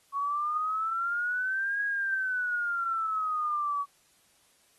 sine exponential two-way sweep, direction up then down, 1108.7 to 1655 to 1129 Hz, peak -27 dBFS, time 0.12-3.86 s, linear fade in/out 50 ms, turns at 1.83 s, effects white hiss -65 dBFS RMS until 4.78 s + AAC 32 kbps

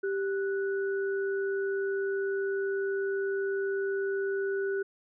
sine tone pair together, 392 / 1476.1 Hz, G4 / F#6, 0 / -5 cents, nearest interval octave + major seventh, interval 2295 cents, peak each -28 / -37 dBFS, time 0.03-4.83 s, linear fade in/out 10 ms, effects none

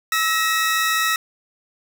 sawtooth tone pair together, 1303 / 1896.1 Hz, E6 / A#6, -20 / +29 cents, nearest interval tritone, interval 649 cents, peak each -17 / -17 dBFS, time 0.12-1.16 s, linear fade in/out 2 ms, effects none

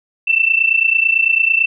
sine tone pair together, 2657 / 2686 Hz, E7 / E7, +13 / +32 cents, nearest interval unison, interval 19 cents, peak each -14 dBFS, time 0.27-1.66 s, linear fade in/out 10 ms, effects none

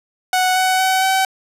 sawtooth tone with pitch steps, 740 / 747.7 / 755.5 / 763.4 Hz, F#5 / F#5 / F#5 / G5, 0 / +18 / +36 / -46 cents, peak -10 dBFS, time 0.33-1.25 s, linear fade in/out 2 ms, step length 230 ms, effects resampled to 32000 Hz + 8-bit

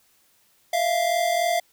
square tone pair together, 650 / 693.5 Hz, E5 / F5, -24 / -12 cents, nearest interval minor second, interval 112 cents, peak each -27 / -22 dBFS, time 0.73-1.6 s, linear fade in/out 5 ms, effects white hiss -62 dBFS RMS until 1.72 s

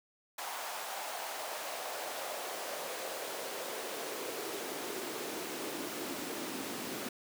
pink noise with high-pass filter sweep, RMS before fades -40 dBFS, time 0.38-7.09 s, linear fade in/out 5 ms, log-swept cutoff 820 to 250 Hz, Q 2.4, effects none

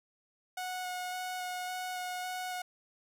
sawtooth tone with vibrato, 731 Hz, F#5, 21 cents flat, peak -32 dBFS, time 0.57-2.62 s, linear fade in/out 5 ms, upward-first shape square, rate 1.8 Hz, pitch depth 9 cents each way, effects none

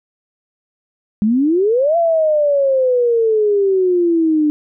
sine exponential two-way sweep, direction up then down, 202.1 to 686 to 296.7 Hz, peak -11 dBFS, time 1.22-4.5 s, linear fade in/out 0 ms, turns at 1.97 s, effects none

